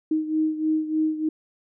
sine beating tone pair, 311.8 / 315.1 Hz, D#4 / D#4, +4 / +22 cents, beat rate 3.3 Hz, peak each -22 / -27 dBFS, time 0.11-1.29 s, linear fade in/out 5 ms, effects none

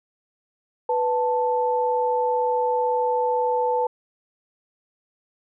sine tone pair together, 494.4 / 881 Hz, B4 / A5, +2 / +2 cents, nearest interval minor seventh, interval 1000 cents, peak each -22 dBFS, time 0.89-3.87 s, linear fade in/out 5 ms, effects none

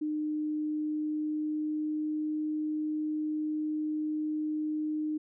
sine tone with pitch glide, 304.3 to 306.4 Hz, D#4 to D#4, -38 to -27 cents, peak -29 dBFS, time 0.01-5.18 s, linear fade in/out 10 ms, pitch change +11 cents, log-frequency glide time 0.64-2.42 s, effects none

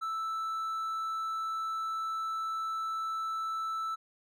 triangle tone, 1319 Hz, E6, 1 cent sharp, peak -30 dBFS, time 0.01-3.96 s, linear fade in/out 20 ms, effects none

